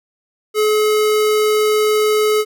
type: tone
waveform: square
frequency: 426.7 Hz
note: G#4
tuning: 47 cents sharp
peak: -13 dBFS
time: 0.54-2.45 s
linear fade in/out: 50 ms
effects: none